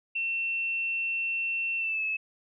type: tone with pitch glide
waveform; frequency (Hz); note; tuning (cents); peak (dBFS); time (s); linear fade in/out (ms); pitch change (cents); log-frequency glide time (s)
sine; 2700 to 2598; E7 to E7; +41 to -26; -27; 0.15-2.17; 10; -67; 1.78-2.03
effects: none